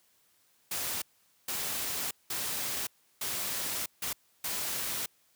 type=noise bursts at uneven times; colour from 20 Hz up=white; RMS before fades=-34 dBFS; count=6; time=0.71-1.02 / 1.48-2.11 / 2.3-2.87 / 3.21-3.86 / 4.02-4.13 / 4.44-5.06 s; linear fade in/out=5 ms; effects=white hiss -68 dBFS RMS until 5.35 s + high-pass 60 Hz 12 dB/octave